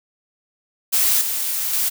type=noise with level steps; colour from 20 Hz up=blue; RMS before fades=-17 / -23 / -20 dBFS; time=0.92-1.9 s; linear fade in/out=20 ms; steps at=1.21 / 1.73 s; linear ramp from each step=5 ms; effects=none

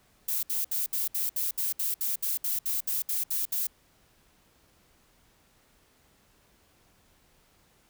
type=noise bursts; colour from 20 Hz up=violet; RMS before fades=-29 dBFS; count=16; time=0.28-3.67 s; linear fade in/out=5 ms; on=150 ms; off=66 ms; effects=pink hiss -64 dBFS RMS until 7.89 s

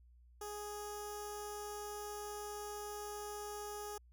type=tone with notch filter; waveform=10% pulse; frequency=415.3 Hz; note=G#4; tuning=in tune; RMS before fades=-45 dBFS; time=0.41-3.98 s; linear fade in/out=5 ms; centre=2200 Hz; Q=0.52; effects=added 60 Hz sine -60 dBFS peak until 4.12 s

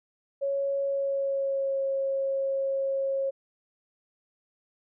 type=tone with pitch glide; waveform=sine; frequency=554.4 to 543.3 Hz; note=C#5 to C#5; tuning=0 to -35 cents; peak=-25 dBFS; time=0.41-3.31 s; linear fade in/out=20 ms; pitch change=-35 cents; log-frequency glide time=0.84-1.82 s; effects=none

